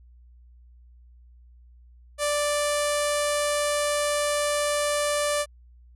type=tone with low-pass filter; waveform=sawtooth; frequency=587.3 Hz; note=D5; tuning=in tune; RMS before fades=-25 dBFS; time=2.18-5.46 s; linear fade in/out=50 ms; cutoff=9700 Hz; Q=2.5; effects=added 60 Hz sine -49 dBFS peak until 5.95 s